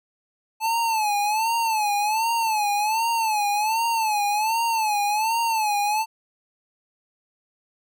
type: tone with vibrato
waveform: square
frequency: 870 Hz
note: A5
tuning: 20 cents flat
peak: -21 dBFS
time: 0.6-6.06 s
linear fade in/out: 50 ms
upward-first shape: sine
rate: 1.3 Hz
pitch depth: 110 cents each way
effects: none